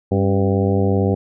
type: harmonic tone with a mistuned harmonic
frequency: 98 Hz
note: G2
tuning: in tune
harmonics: 1 / 2 / 3 / 4 / 5 / 6 / 7 / 8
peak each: -18 / -20 / -24 / -22 / -23 / -30 / -30 / -31 dBFS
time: 0.11-1.15 s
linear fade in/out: 10 ms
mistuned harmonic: 3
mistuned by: -76 cents
effects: none